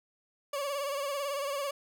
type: tone with vibrato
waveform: 30% pulse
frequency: 563 Hz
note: C#5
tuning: 27 cents sharp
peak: -29 dBFS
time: 0.53-1.71 s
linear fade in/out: 5 ms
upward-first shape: sine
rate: 18 Hz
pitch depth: 62 cents each way
effects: none